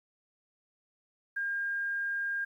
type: tone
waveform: sine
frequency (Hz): 1610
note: G6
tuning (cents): +46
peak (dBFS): -30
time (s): 1.36-2.45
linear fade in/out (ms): 10
effects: 11-bit